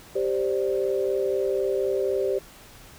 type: chord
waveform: sine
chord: G suspended fourth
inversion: none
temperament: equal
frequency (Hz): 392 / 523.3 / 587.3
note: G4 / C5 / D5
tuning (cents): 0 / 0 / 0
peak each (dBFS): -24 / -27 / -30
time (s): 0.15-2.39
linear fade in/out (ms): 10
effects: pink hiss -48 dBFS RMS until 2.98 s